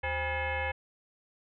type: tone with frequency modulation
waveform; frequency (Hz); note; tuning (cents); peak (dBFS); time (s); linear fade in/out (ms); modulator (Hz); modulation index
sine; 814; G#5; -35; -29; 0.03-0.72; 10; 446; 3.7
effects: none